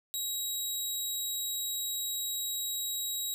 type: tone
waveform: 15% pulse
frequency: 3835 Hz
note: A#7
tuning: 48 cents sharp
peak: -25 dBFS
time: 0.14-3.34 s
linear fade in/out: 0 ms
effects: none